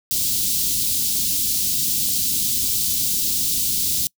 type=band-stop noise; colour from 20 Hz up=white; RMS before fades=-21 dBFS; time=0.11-4.07 s; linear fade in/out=0 ms; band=280 to 3600 Hz; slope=24 dB/octave; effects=noise-tail reverb RT60 0.1 s tail -26 dB re dry